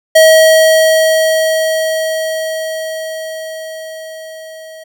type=tone with level ramp; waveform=square; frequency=638 Hz; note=D#5; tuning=43 cents sharp; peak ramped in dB=-3 to -31 dBFS; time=0.15-4.84 s; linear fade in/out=10 ms; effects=none